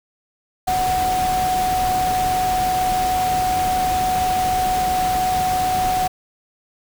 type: tone in noise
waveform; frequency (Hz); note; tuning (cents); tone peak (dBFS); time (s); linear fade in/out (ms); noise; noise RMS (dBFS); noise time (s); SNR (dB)
sine; 740; F#5; 0; -17; 0.67-6.08; 10; pink; -27; 0.67-6.08; +7
effects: none